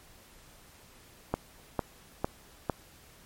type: click train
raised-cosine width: 1 ms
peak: -13 dBFS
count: 4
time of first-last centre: 1.34-2.697 s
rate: 2.21 Hz
effects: pink hiss -56 dBFS RMS until 3.25 s + MP3 64 kbps